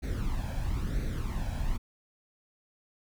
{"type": "noise with flanger", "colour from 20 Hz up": "brown", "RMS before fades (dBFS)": -31, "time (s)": [0.02, 1.78], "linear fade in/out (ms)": 20, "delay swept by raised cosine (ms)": [0.48, 1.26], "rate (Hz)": 1, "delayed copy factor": 0.65, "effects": []}